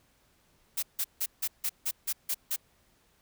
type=noise bursts; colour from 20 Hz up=blue; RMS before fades=-30 dBFS; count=9; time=0.77-2.563 s; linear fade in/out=10 ms; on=57 ms; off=160 ms; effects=pink hiss -67 dBFS RMS until 3.21 s